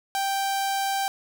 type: tone with notch filter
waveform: sawtooth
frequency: 784 Hz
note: G5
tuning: in tune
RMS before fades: -26 dBFS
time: 0.15-1.08 s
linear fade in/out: 0 ms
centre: 2000 Hz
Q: 1.9
effects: none